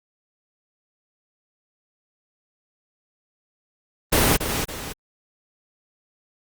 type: noise with echo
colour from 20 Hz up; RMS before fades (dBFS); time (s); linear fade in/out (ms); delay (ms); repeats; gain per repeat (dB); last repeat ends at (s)
pink; -17; 4.12-4.37; 10; 280; 2; -8; 4.93
effects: Opus 24 kbps